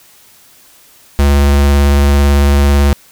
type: tone with vibrato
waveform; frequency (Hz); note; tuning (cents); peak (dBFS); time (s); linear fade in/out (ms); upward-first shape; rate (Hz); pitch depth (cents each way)
square; 70.8; C#2; +37; -7; 1.19-2.93; 0; sine; 18; 17
effects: white hiss -44 dBFS RMS until 3.11 s